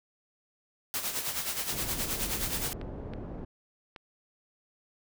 white noise with tremolo, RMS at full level -31 dBFS, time 0.94-2.73 s, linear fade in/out 0 ms, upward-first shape sine, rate 9.5 Hz, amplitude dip 60%
pink low-pass noise, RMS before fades -39 dBFS, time 1.72-3.45 s, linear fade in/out 5 ms, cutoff 550 Hz, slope 12 dB/octave
clicks, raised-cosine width 0.3 ms, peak -28 dBFS, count 3, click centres 2.814 / 3.136 / 3.962 s
effects none

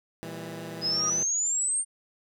15% pulse chord, E diminished, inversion second, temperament equal with one note detuned, 116.54 / 164.81 / 199.54 Hz, Bb2 / E3 / G3, 0 / 0 / +31 cents, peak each -37 / -32 / -36 dBFS, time 0.23-1.23 s, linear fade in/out 0 ms
sine tone with exponential growth, 1244 Hz, D#6, 1 cent flat, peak -28 dBFS, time 0.77-1.1 s, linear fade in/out 5 ms, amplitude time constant 71 ms
sine exponential sweep, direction up, 4978 to 8870 Hz, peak -24 dBFS, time 0.81-1.85 s, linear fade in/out 50 ms
effects none

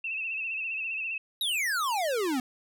sine tone with vibrato, 2637 Hz, E7, in tune, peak -30 dBFS, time 0.04-1.18 s, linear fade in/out 5 ms, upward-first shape sine, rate 15 Hz, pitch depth 63 cents each way
square exponential sweep, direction down, 3916 to 242.8 Hz, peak -27 dBFS, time 1.41-2.4 s, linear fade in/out 2 ms
effects none

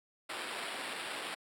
blue noise with sample-and-hold, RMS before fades -40 dBFS, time 0.29-1.35 s, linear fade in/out 10 ms, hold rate 6300 Hz, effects high-pass 300 Hz 12 dB/octave + low-pass 12000 Hz 12 dB/octave

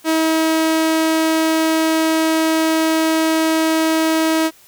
sawtooth tone, 320.2 Hz, D#4, 50 cents sharp, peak -10 dBFS, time 0.04-4.51 s, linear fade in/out 50 ms, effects white hiss -48 dBFS RMS until 4.67 s

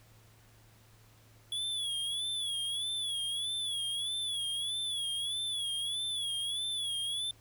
square tone with vibrato, 3381 Hz, G#7, 30 cents sharp, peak -33 dBFS, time 1.52-7.31 s, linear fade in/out 2 ms, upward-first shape sine, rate 1.6 Hz, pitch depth 85 cents each way, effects added 110 Hz sine -60 dBFS peak until 7.4 s + pink hiss -63 dBFS RMS until 7.4 s

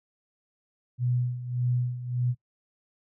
sine tone with tremolo, 123.47 Hz, B2, in tune, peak -22 dBFS, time 0.98-2.35 s, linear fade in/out 50 ms, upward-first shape sine, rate 1.7 Hz, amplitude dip 75%, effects noise-tail reverb RT60 0.1 s tail -21 dB re dry

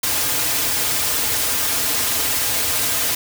white noise with comb filter, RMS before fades -20 dBFS, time 0.03-3.15 s, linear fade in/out 5 ms, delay 5.3 ms, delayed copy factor -0.7, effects none

